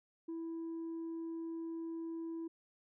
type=tone; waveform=sine; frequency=329.6 Hz; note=E4; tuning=in tune; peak=-37 dBFS; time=0.28-2.48 s; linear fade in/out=10 ms; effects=tanh soft clip ceiling -38 dBFS